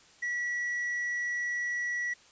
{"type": "tone", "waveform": "triangle", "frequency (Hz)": 1939, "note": "B6", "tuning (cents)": -32, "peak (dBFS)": -28, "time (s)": [0.22, 2.14], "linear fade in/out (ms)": 10, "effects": ["white hiss -58 dBFS RMS until 2.31 s", "resampled to 16000 Hz"]}